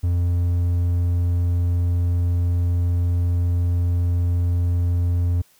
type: tone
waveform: triangle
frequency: 87.31 Hz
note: F2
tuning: in tune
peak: -15 dBFS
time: 0.03-5.42 s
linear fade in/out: 10 ms
effects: white hiss -57 dBFS RMS until 5.59 s